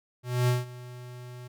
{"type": "tone with ADSR envelope", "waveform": "square", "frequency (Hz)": 123.8, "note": "B2", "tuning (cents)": 5, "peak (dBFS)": -21, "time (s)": [0.23, 1.48], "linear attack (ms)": 250, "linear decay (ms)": 170, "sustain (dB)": -20, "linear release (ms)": 11, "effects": []}